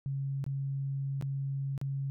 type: tone with dropouts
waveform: sine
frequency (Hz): 137.3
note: C#3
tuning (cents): -16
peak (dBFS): -31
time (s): 0.06-2.1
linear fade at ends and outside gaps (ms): 0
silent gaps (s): 0.441-0.464 / 1.212-1.224 / 1.778-1.814
effects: none